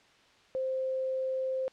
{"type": "tone", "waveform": "sine", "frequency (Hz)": 523.3, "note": "C5", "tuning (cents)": 0, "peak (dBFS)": -29, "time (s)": [0.55, 1.68], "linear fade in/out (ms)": 0, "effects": ["white hiss -61 dBFS RMS until 1.72 s", "low-pass 4000 Hz 12 dB/octave"]}